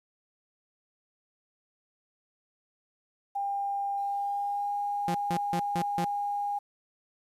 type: tone with pitch glide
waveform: sine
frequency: 800 to 814.9 Hz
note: G5 to G#5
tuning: +35 to -33 cents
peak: -28 dBFS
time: 3.35-6.59 s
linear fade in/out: 10 ms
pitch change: +32 cents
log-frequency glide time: 3.97-4.73 s
type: tone bursts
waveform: sawtooth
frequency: 174.1 Hz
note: F3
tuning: 5 cents flat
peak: -25 dBFS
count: 5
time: 5.08-6.045 s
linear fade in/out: 0 ms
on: 65 ms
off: 160 ms
effects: resampled to 32000 Hz + 10-bit